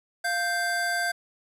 square tone pair together, 698.5 / 1568.1 Hz, F5 / G6, 0 / 0 cents, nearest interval octave + major second, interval 1400 cents, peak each -30 / -27 dBFS, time 0.24-1.12 s, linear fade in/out 10 ms, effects resampled to 32000 Hz + 9-bit

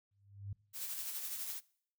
sine tone with exponential growth, 99.7 Hz, G2, 30 cents sharp, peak -37 dBFS, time 0.11-0.53 s, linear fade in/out 5 ms, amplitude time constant 91 ms
blue noise with tremolo, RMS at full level -40 dBFS, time 0.73-1.61 s, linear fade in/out 50 ms, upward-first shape sine, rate 12 Hz, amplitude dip 40%
effects noise-tail reverb RT60 0.6 s tail -23 dB re dry

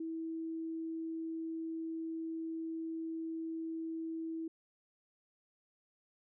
sine tone, 325.2 Hz, E4, 23 cents flat, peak -37 dBFS, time 0-4.48 s, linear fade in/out 5 ms, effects none

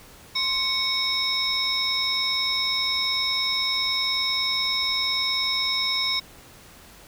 sine tone cluster, 1050 / 2222 / 3781 / 5330 Hz, C6 / C#7 / A#7 / E8, +6 / +4 / +24 / +18 cents, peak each -33 / -28 / -25 / -25 dBFS, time 0.35-6.2 s, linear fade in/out 10 ms, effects tanh soft clip ceiling -14 dBFS + pink hiss -48 dBFS RMS until 7.07 s

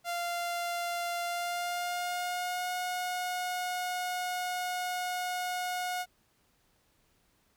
sawtooth tone with pitch glide, 694 to 724.3 Hz, F5 to F#5, -11 to -37 cents, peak -28 dBFS, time 0.04-6.06 s, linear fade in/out 50 ms, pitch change +74 cents, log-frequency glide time 1.23-2.72 s, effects pink hiss -70 dBFS RMS until 7.56 s

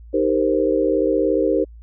sine chord, C minor seventh, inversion first, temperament equal, 311.1 / 392 / 466.2 / 523.3 Hz, Eb4 / G4 / Bb4 / C5, 0 / 0 / 0 / 0 cents, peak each -21 dBFS, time 0.13-1.65 s, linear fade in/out 20 ms, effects added 57 Hz sine -38 dBFS peak until 1.82 s

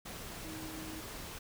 sine tone in noise, 316.2 Hz, D#4, 28 cents sharp, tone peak -45 dBFS, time 0.44-1.01 s, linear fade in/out 10 ms, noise pink, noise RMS -45 dBFS, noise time 0.05-1.39 s, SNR -3 dB, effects none

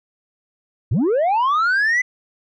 sine linear sweep, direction up, 83.5 to 2034 Hz, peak -12 dBFS, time 0.91-2.02 s, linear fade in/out 10 ms, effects tanh soft clip ceiling -14 dBFS

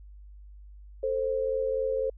sine tone pair together, 443.2 / 527 Hz, A4 / C5, +13 / +12 cents, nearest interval minor third, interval 299 cents, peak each -30 / -27 dBFS, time 1.03-2.1 s, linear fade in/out 5 ms, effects added 50 Hz sine -45 dBFS peak until 2.17 s

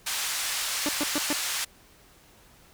white band-pass noise, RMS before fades -30 dBFS, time 0.06-1.65 s, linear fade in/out 10 ms, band 980 to 8400 Hz, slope 12 dB/octave
sawtooth tone bursts, 293.7 Hz, D4, in tune, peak -21 dBFS, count 4, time 0.86-1.328 s, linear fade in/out 0 ms, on 27 ms, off 120 ms
effects pink hiss -56 dBFS RMS until 2.73 s

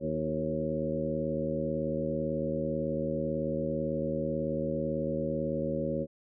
harmonic tone with a mistuned harmonic, 78.1 Hz, D#2, 7 cents sharp, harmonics 1 / 2 / 3 / 4 / 5 / 6 / 7, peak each -44 / -36 / -35 / -38 / -39 / -39 / -33 dBFS, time 0-6.07 s, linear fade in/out 50 ms, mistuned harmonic 5, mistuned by -39 cents, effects none

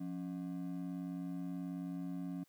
triangle ring-modulated tone, 225.4 Hz, A3, 42 cents sharp, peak -34 dBFS, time 0-2.44 s, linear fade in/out 10 ms, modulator 49.3 Hz, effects white hiss -73 dBFS RMS until 2.48 s

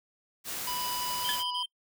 white noise, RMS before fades -36 dBFS, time 0.44-1.44 s, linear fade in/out 50 ms
harmonic tone, 987.8 Hz, B5, in tune, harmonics 1 / 3 / 5, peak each -34 / -40 / -40 dBFS, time 0.67-1.63 s, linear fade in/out 5 ms
triangle tone bursts, 3136 Hz, G7, in tune, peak -30 dBFS, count 3, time 1.24-1.66 s, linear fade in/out 10 ms, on 120 ms, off 30 ms
30% pulse tone with exponential decay, 1713 Hz, A6, 47 cents flat, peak -25 dBFS, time 1.29-1.43 s, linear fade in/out 0 ms, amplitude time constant 29 ms
effects noise-tail reverb RT60 0.1 s tail -26 dB re dry

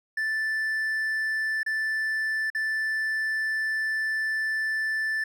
triangle tone with dropouts, 1760 Hz, A6, in tune, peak -23 dBFS, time 0.17-5.24 s, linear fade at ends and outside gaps 5 ms, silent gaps 1.632-1.662 / 2.502-2.548 s, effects none

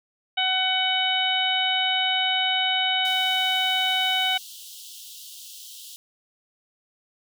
harmonic tone, 750 Hz, F#5, 23 cents sharp, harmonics 1 / 2 / 3 / 4 / 5, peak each -27 / -30 / -28 / -24 / -28 dBFS, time 0.37-4.38 s, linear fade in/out 10 ms
pink high-pass noise, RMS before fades -42 dBFS, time 3.05-5.96 s, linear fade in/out 0 ms, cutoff 2900 Hz, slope 96 dB/octave
effects none

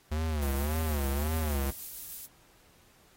square tone with vibrato, 74.1 Hz, D2, 16 cents sharp, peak -29 dBFS, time 0.11-1.71 s, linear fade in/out 10 ms, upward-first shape sine, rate 1.8 Hz, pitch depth 140 cents each way
violet noise with tremolo, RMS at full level -39 dBFS, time 0.41-2.27 s, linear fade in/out 20 ms, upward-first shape triangle, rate 6.5 Hz, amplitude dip 25%
effects pink hiss -62 dBFS RMS until 3.16 s + AAC 48 kbps

